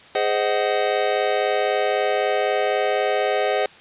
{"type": "chord", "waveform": "square", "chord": "Ab dominant seventh", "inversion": "none", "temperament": "just", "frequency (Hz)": [415.3, 519.1, 623, 747.5], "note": ["Ab4", "C5", "Eb5", "Gb5"], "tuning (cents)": [0, -14, 2, 17], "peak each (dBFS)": -25, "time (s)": [0.15, 3.66], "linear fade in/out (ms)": 2, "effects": ["white hiss -46 dBFS RMS until 3.8 s", "resampled to 8000 Hz"]}